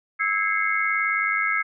sine tone cluster, 1304 / 1643 / 2084 / 2183 Hz, E6 / G#6 / C7 / C#7, -19 / -19 / -7 / -27 cents, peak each -26 dBFS, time 0.19-1.63 s, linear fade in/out 20 ms, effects none

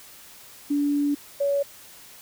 sine tone pair in turn, 288.2 / 563.6 Hz, D4 / C#5, -33 / +29 cents, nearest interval octave, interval 1162 cents, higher second, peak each -20 dBFS, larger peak neither, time 0.7-1.15 / 1.4-1.63 s, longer first, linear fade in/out 10 ms, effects white hiss -47 dBFS RMS until 2.21 s

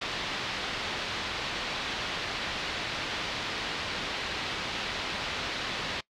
white low-pass noise, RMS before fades -34 dBFS, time 0.01-6.01 s, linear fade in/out 10 ms, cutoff 4100 Hz, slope 24 dB/octave, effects noise-tail reverb RT60 0.1 s tail -21 dB re dry

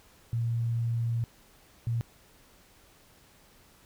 sine tone bursts at uneven times, 116.54 Hz, A#2, in tune, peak -26 dBFS, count 2, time 0.33-1.24 / 1.87-2.01 s, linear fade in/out 0 ms, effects pink hiss -59 dBFS RMS until 3.85 s

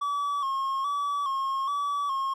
triangle tone with vibrato, 1112 Hz, C#6, 5 cents sharp, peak -24 dBFS, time 0.01-2.34 s, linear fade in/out 10 ms, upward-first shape square, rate 1.2 Hz, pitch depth 52 cents each way, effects none

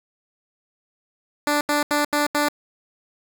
10% pulse tone bursts, 293.7 Hz, D4, in tune, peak -10 dBFS, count 5, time 1.47-2.486 s, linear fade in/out 2 ms, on 140 ms, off 79 ms, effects none

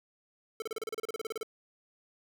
square tone bursts, 442.8 Hz, A4, 11 cents sharp, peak -34 dBFS, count 16, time 0.6-1.431 s, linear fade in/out 2 ms, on 21 ms, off 33 ms, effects none

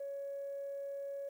sine tone, 558 Hz, C#5, 11 cents sharp, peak -38 dBFS, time 0-1.29 s, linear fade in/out 5 ms, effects tanh soft clip ceiling -35 dBFS + 11-bit

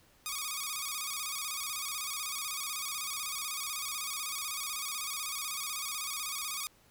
5% pulse tone with vibrato, 1174.7 Hz, D6, in tune, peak -23 dBFS, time 0.26-6.67 s, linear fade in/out 0 ms, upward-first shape square, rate 16 Hz, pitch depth 83 cents each way, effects pink hiss -64 dBFS RMS until 6.9 s

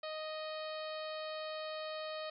harmonic tone with a mistuned harmonic, 622.3 Hz, D#5, in tune, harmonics 1 / 2 / 3 / 4 / 5 / 6 / 7 / 8, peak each -41 / -47 / -52 / -53 / -53 / -53 / -51 / -62 dBFS, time 0.03-2.3 s, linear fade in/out 5 ms, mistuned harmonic 6, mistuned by +38 cents, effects none

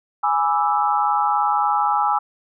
sine chord, E dominant seventh, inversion first, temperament equal, 830.6 / 987.8 / 1174.7 / 1318.5 Hz, G#5 / B5 / D6 / E6, 0 / 0 / 0 / 0 cents, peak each -19 / -24 / -25 / -22 dBFS, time 0.23-2.19 s, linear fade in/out 10 ms, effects none

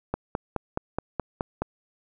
click train, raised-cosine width 1 ms, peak -12 dBFS, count 8, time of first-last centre 0.14-1.62 s, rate 4.73 Hz, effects none

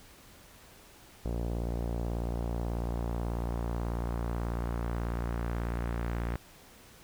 sawtooth tone with low-pass filter sweep, 58.27 Hz, A#1, in tune, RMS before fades -33 dBFS, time 1.25-6.36 s, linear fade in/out 0 ms, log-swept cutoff 580 to 1900 Hz, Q 1.3, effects pink hiss -55 dBFS RMS until 7.03 s

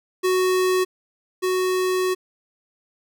square tone pair in turn, 370 / 370 Hz, F#4 / F#4, 0 / 0 cents, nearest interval unison, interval 0 cents, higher neither, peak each -18 / -20 dBFS, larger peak first, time 0.23-0.85 / 1.42-2.15 s, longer second, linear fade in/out 20 ms, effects none

